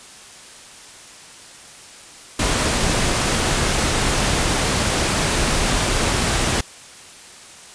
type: noise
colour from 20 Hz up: pink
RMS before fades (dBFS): -19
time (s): 2.39-6.61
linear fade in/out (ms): 5
effects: white hiss -41 dBFS RMS until 7.74 s + resampled to 22050 Hz